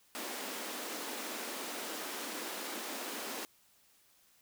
pink high-pass noise, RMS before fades -41 dBFS, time 0.15-3.45 s, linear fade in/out 0 ms, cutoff 230 Hz, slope 48 dB/octave, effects white hiss -67 dBFS RMS until 4.41 s

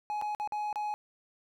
triangle tone with dropouts, 840 Hz, G#5, 19 cents sharp, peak -29 dBFS, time 0.1-0.94 s, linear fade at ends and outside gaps 0 ms, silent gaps 0.214-0.222 / 0.349-0.399 / 0.475-0.522 / 0.728-0.758 s, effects none

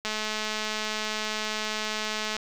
click train, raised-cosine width 0.2 ms, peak -13 dBFS, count 499, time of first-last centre 0.05-2.366 s, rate 215 Hz, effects 7-bit

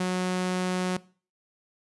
sawtooth tone, 183 Hz, F#3, 19 cents flat, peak -21 dBFS, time 0-0.97 s, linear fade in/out 5 ms, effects noise-tail reverb RT60 0.4 s tail -20 dB re dry + resampled to 24000 Hz

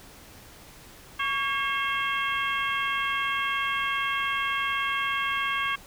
harmonic tone with a mistuned harmonic, 540 Hz, C#5, 45 cents flat, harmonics 2 / 3 / 4 / 5 / 6, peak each -29 / -31 / -32 / -33 / -34 dBFS, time 1.19-5.76 s, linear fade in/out 10 ms, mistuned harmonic 2, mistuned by +64 cents, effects pink hiss -49 dBFS RMS until 5.86 s

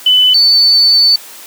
sine tone pair in turn, 3005 / 4505 Hz, F#7 / C#8, +26 / +27 cents, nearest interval perfect fifth, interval 701 cents, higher second, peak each -5 dBFS, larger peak neither, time 0.06-0.34 / 0.34-1.16 s, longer second, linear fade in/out 5 ms, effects white hiss -33 dBFS RMS until 1.46 s + high-pass 300 Hz 12 dB/octave

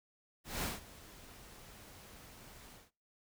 pink noise with ADSR envelope, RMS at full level -36 dBFS, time 0.44-2.91 s, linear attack 190 ms, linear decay 170 ms, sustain -19 dB, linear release 170 ms, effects noise-tail reverb RT60 0.4 s tail -25 dB re dry

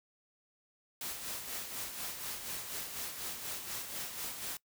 white noise with tremolo, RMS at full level -39 dBFS, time 1.01-4.57 s, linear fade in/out 2 ms, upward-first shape sine, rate 4.1 Hz, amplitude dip 50%, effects noise-tail reverb RT60 0.1 s tail -22 dB re dry

